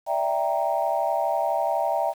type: chord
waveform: sine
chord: E half-diminished seventh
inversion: third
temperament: equal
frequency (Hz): 587.3 / 659.3 / 784 / 932.3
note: D5 / E5 / G5 / Bb5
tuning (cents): 0 / 0 / 0 / 0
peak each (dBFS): -28 / -25 / -26 / -28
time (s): 0.06-2.14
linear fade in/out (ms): 50
effects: tanh soft clip ceiling -11 dBFS + 8-bit